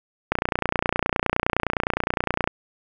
click train, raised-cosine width 0.5 ms, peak -5 dBFS, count 65, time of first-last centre 0.32-2.475 s, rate 29.7 Hz, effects none

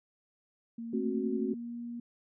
sine tone with pitch glide, 231 to 237.2 Hz, A#3 to A#3, -16 to +30 cents, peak -37 dBFS, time 0.78-2 s, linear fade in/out 5 ms, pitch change +46 cents, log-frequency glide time 0.95-1.77 s
sine chord, F# diminished, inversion first, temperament just, 222 / 266.4 / 370 Hz, A3 / C4 / F#4, +16 / +31 / 0 cents, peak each -34 dBFS, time 0.93-1.54 s, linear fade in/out 5 ms
effects none

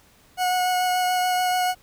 40% pulse tone with vibrato, 730 Hz, F#5, 24 cents flat, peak -19 dBFS, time 0.37-1.75 s, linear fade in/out 50 ms, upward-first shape sine, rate 6.9 Hz, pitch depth 10 cents each way, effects pink hiss -56 dBFS RMS until 1.82 s

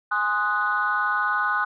sine chord, Ab dominant seventh, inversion none, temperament equal, 830.6 / 1046.5 / 1244.5 / 1480 Hz, Ab5 / C6 / Eb6 / Gb6, 0 / 0 / 0 / 0 cents, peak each -29 / -28 / -25 / -23 dBFS, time 0.11-1.65 s, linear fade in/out 10 ms, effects tanh soft clip ceiling -12 dBFS

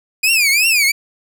sawtooth tone with vibrato, 2439 Hz, D#7, 35 cents flat, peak -8 dBFS, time 0.23-0.92 s, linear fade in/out 10 ms, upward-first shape triangle, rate 2.8 Hz, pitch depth 230 cents each way, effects none

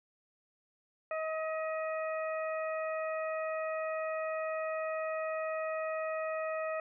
harmonic tone with a mistuned harmonic, 634 Hz, D#5, 32 cents sharp, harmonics 1 / 2 / 3 / 4, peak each -34 / -40 / -44 / -46 dBFS, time 1.11-6.8 s, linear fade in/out 2 ms, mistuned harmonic 4, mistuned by -29 cents, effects none

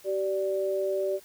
sine tone pair together, 384 / 585.4 Hz, G4 / D5, -36 / -6 cents, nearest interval perfect fifth, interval 730 cents, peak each -28 dBFS, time 0.04-1.2 s, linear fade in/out 50 ms, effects white hiss -54 dBFS RMS until 1.24 s

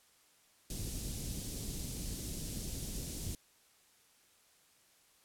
pink band-stop noise, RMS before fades -40 dBFS, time 0.7-3.35 s, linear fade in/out 2 ms, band 280 to 5500 Hz, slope 12 dB/octave, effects white hiss -67 dBFS RMS until 5.24 s + low-pass 12000 Hz 12 dB/octave

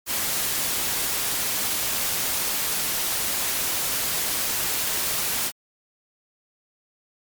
white noise, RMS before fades -25 dBFS, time 0.06-5.52 s, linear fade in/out 50 ms, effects MP3 96 kbps

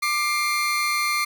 30% pulse tone pair together, 1186.4 / 2114 Hz, D6 / C7, +17 / +17 cents, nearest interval minor seventh, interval 1000 cents, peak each -21 dBFS, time 0.02-1.25 s, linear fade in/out 10 ms, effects none

